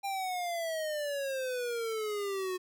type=exponential sweep; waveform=square; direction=down; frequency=801 to 363.2 Hz; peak=-33 dBFS; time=0.03-2.58 s; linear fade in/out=20 ms; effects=none